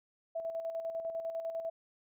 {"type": "tone with tremolo", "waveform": "sine", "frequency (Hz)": 659.3, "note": "E5", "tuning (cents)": 0, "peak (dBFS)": -33, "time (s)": [0.35, 1.7], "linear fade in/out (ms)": 10, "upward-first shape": "square", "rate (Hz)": 10, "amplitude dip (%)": 50, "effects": []}